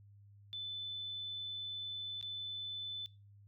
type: tone with dropouts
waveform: sine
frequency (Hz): 3511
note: A7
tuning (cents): -4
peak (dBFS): -40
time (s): 0.53-3.06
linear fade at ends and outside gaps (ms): 0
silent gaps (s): 2.212-2.227
effects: noise-tail reverb RT60 0.3 s tail -21 dB re dry + added 101 Hz sine -57 dBFS peak until 3.47 s